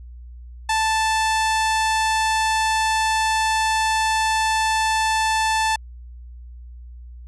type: tone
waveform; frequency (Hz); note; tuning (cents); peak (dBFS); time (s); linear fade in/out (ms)
sawtooth; 880; A5; 0; -14; 0.69-5.76; 5
effects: added 60 Hz sine -36 dBFS peak until 7.27 s + resampled to 24000 Hz